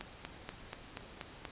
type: click train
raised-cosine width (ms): 0.3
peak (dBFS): -24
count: 7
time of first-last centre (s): 0.01-1.452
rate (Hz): 4.16
effects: pink hiss -52 dBFS RMS until 1.51 s + resampled to 8000 Hz